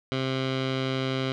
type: tone with low-pass filter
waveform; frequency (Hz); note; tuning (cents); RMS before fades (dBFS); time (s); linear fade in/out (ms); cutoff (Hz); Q
15% pulse; 132; C3; +16; -28; 0.12-1.32; 0; 3600; 2.5
effects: none